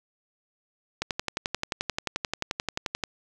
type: click train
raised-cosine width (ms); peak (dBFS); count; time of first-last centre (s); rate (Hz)
0.2; -10; 24; 1.02-3.038; 11.4
effects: none